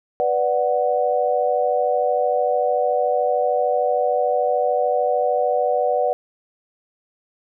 sine chord, B minor, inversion none, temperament equal, 493.9 / 587.3 / 740 Hz, B4 / D5 / F#5, 0 / 0 / 0 cents, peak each -21 dBFS, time 0.2-6.13 s, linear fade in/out 0 ms, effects none

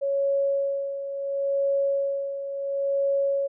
sine tone with tremolo, 555 Hz, C#5, 2 cents sharp, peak -20 dBFS, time 0.01-3.48 s, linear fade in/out 20 ms, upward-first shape sine, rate 0.72 Hz, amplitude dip 65%, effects none

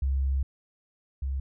sine tone pair in turn, 67.4 / 67.4 Hz, C#2 / C#2, -48 / -48 cents, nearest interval unison, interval 0 cents, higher neither, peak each -23 / -27 dBFS, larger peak first, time 0.02-0.43 / 1.22-1.4 s, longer first, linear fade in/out 5 ms, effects none

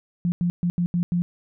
sine tone bursts at uneven times, 174.61 Hz, F3, in tune, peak -19 dBFS, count 6, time 0.25-0.32 / 0.41-0.5 / 0.63-0.7 / 0.78-0.86 / 0.94-1.03 / 1.12-1.22 s, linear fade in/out 0 ms, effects none

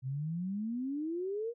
sine exponential sweep, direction up, 125.9 to 483.3 Hz, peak -33 dBFS, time 0.02-1.54 s, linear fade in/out 50 ms, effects none

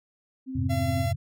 sine tone with tremolo, 261.6 Hz, C4, in tune, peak -28 dBFS, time 0.46-1.07 s, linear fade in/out 50 ms, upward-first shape sine, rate 12 Hz, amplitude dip 45%
sine chord, F minor, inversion none, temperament just, 87.31 / 104.77 / 130.96 Hz, F2 / Ab2 / C3, 0 / +16 / +2 cents, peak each -29 dBFS, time 0.55-1.16 s, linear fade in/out 10 ms
45% pulse tone, 679 Hz, F5, 49 cents flat, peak -30 dBFS, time 0.69-1.13 s, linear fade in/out 20 ms
effects none

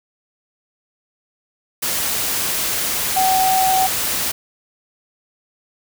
sine tone in noise, 757 Hz, F#5, 39 cents sharp, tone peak -14 dBFS, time 3.16-3.87 s, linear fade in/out 10 ms, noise white, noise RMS -21 dBFS, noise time 1.82-4.32 s, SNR +4 dB, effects none

